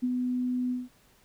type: tone with ADSR envelope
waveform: sine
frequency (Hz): 249.9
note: B3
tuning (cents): +21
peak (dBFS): -23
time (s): 0.02-0.89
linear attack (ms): 19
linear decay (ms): 40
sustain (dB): -3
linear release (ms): 180
effects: pink hiss -62 dBFS RMS until 1.24 s